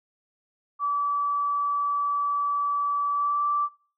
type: tone with pitch glide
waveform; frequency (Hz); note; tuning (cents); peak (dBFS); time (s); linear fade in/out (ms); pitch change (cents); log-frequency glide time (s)
sine; 1152 to 1166.7; D6 to D6; -34 to -12; -22; 0.79-3.69; 50; +22; 3.13-3.45
effects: noise-tail reverb RT60 0.4 s tail -19 dB re dry